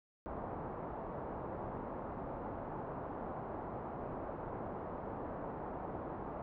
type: low-pass noise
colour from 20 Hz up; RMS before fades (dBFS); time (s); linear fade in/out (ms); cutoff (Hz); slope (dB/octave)
white; -43; 0.26-6.42; 0; 950; 24
effects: none